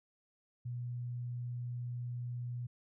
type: tone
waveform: sine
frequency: 121.8 Hz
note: B2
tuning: 24 cents flat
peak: -37 dBFS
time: 0.65-2.67 s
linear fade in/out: 10 ms
effects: none